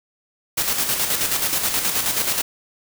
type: noise with tremolo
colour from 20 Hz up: white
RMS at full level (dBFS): -20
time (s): 0.57-2.42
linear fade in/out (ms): 10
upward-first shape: square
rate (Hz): 9.4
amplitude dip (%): 45
effects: none